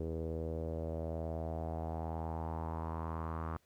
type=tone with low-pass filter sweep; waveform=sawtooth; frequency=81 Hz; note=E2; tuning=30 cents flat; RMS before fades=-39 dBFS; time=0-3.57 s; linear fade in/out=0 ms; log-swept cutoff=440 to 1200 Hz; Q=4.1; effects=pink hiss -73 dBFS RMS until 3.65 s